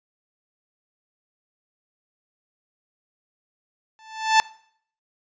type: tone with exponential growth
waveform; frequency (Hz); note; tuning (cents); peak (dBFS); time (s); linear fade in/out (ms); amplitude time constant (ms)
sawtooth; 880; A5; 0; -7; 3.99-4.4; 0; 88
effects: noise-tail reverb RT60 0.6 s tail -22 dB re dry + resampled to 16000 Hz